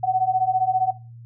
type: beating tone pair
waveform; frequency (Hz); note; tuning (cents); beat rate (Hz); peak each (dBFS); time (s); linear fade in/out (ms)
sine; 740 / 755; F#5 / F#5; 0 / +35; 15; -21; 0.03-0.91; 10
effects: noise-tail reverb RT60 0.3 s tail -17 dB re dry + added 117 Hz sine -39 dBFS peak until 1.25 s